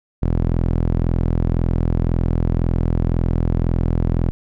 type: tone with band-pass filter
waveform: sawtooth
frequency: 41.92 Hz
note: E1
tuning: 30 cents sharp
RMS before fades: -18 dBFS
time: 0.22-4.31 s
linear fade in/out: 0 ms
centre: 140 Hz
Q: 0.51
effects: none